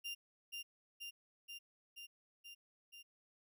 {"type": "tone with echo", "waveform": "35% pulse", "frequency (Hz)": 2794, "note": "F7", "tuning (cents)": 0, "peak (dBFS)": -40, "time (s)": [0.04, 0.15], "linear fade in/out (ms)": 20, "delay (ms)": 480, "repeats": 6, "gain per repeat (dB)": -2, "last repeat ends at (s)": 3.03, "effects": []}